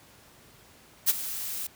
blue noise with ADSR envelope, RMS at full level -19 dBFS, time 1.06-1.67 s, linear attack 35 ms, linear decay 25 ms, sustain -15 dB, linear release 5 ms, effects pink hiss -55 dBFS RMS until 1.75 s + high-pass 60 Hz 12 dB/octave

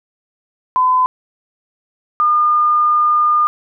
sine tone pair in turn, 1015 / 1212.4 Hz, B5 / D#6, +47 / -45 cents, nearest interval minor third, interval 308 cents, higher second, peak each -10 dBFS, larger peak neither, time 0.76-1.06 / 2.2-3.47 s, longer second, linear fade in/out 0 ms, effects none

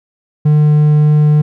triangle tone, 150.3 Hz, D3, 40 cents sharp, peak -4 dBFS, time 0.45-1.42 s, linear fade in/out 10 ms, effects none

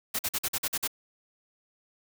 white noise bursts, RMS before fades -29 dBFS, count 8, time 0.14-0.877 s, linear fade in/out 10 ms, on 51 ms, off 47 ms, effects none

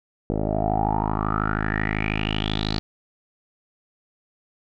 10% pulse tone with low-pass filter sweep, 52.8 Hz, G#1, 29 cents sharp, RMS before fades -24 dBFS, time 0.3-2.79 s, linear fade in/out 0 ms, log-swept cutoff 510 to 4400 Hz, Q 8.3, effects none

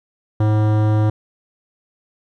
sine tone with hard clipping, 107.1 Hz, A2, 46 cents flat, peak -15 dBFS, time 0.4-1.1 s, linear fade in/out 5 ms, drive 17 dB, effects none

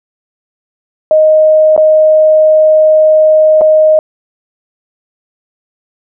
sine tone with dropouts, 622.3 Hz, D#5, in tune, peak -3 dBFS, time 1.11-3.99 s, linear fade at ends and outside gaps 1 ms, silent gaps 1.764-1.777 / 3.611-3.616 s, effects none

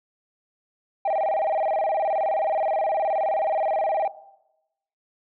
sine tone with vibrato, 707 Hz, F5, 21 cents sharp, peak -18 dBFS, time 1.05-4.08 s, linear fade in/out 5 ms, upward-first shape square, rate 19 Hz, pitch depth 190 cents each way, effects noise-tail reverb RT60 0.9 s tail -18 dB re dry + tanh soft clip ceiling -19 dBFS

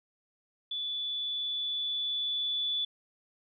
sine tone with level ramp, 3461 Hz, A7, 29 cents flat, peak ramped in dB -32 to -28 dBFS, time 0.71-2.85 s, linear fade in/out 5 ms, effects none

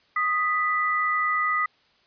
sine tone pair together, 1244.5 / 1975.5 Hz, D#6 / B6, 0 / 0 cents, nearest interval minor sixth, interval 800 cents, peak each -23 / -25 dBFS, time 0.16-1.66 s, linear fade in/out 5 ms, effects white hiss -62 dBFS RMS until 2.06 s + resampled to 11025 Hz

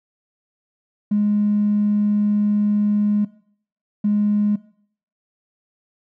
triangle tone pair in turn, 207.7 / 207.7 Hz, G#3 / G#3, 0 / 0 cents, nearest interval unison, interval 0 cents, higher neither, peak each -11 dBFS, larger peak neither, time 1.11-3.25 / 4.04-4.56 s, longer first, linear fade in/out 10 ms, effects noise-tail reverb RT60 0.6 s tail -23 dB re dry + tanh soft clip ceiling -13 dBFS

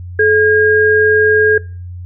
sine tone pair together, 430 / 1625.7 Hz, A4 / G#6, -40 / -37 cents, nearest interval octave + major seventh, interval 2303 cents, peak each -10 dBFS, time 0.19-1.58 s, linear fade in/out 5 ms, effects noise-tail reverb RT60 0.4 s tail -23 dB re dry + added 89 Hz sine -25 dBFS peak until 2.05 s

